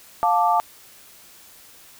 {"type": "chord", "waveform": "sine", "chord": "D minor", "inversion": "first", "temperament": "just", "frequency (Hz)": [704.8, 881, 1174.7], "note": ["F5", "A5", "D6"], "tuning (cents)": [16, 2, 0], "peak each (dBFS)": [-20, -19, -22], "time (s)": [0.23, 0.6], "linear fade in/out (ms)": 0, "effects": ["white hiss -48 dBFS RMS until 1.99 s"]}